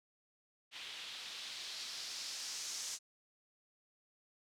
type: noise with low-pass filter sweep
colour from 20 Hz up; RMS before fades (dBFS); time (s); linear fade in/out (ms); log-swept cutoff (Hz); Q
blue; -45; 0.71-2.99; 50; 3100 to 6400; 2.1
effects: none